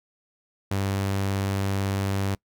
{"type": "tone", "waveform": "sawtooth", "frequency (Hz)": 98, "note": "G2", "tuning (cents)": 0, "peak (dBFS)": -20, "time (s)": [0.71, 2.35], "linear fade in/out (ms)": 5, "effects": ["noise-tail reverb RT60 0.1 s tail -24 dB re dry"]}